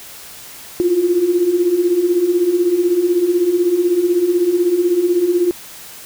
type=beating tone pair; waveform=sine; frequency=338.5 / 354.5 Hz; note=E4 / F4; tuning=+46 / +26 cents; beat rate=16 Hz; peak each=-19 / -13 dBFS; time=0.8-5.51 s; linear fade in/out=0 ms; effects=white hiss -36 dBFS RMS until 6.05 s